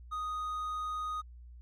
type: tone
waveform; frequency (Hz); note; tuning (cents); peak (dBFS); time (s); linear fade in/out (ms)
triangle; 1244.5; D#6; 0; -32; 0.11-1.22; 20
effects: added 60 Hz sine -48 dBFS peak until 1.61 s